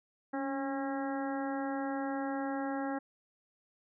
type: harmonic tone with a mistuned harmonic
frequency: 271.6 Hz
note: C#4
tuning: 35 cents flat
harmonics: 1 / 2 / 3 / 4 / 5 / 6 / 7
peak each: -35 / -40 / -39 / -48 / -46 / -46 / -50 dBFS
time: 0.33-2.99 s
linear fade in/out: 10 ms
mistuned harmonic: 1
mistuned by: +39 cents
effects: none